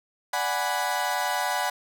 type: chord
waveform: 30% pulse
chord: G# half-diminished seventh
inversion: second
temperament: equal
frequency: 587.3 / 740 / 830.6 / 987.8 Hz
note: D5 / F#5 / G#5 / B5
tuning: 0 / 0 / 0 / 0 cents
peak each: -32 / -26 / -28 / -27 dBFS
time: 0.33-1.7 s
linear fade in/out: 5 ms
effects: none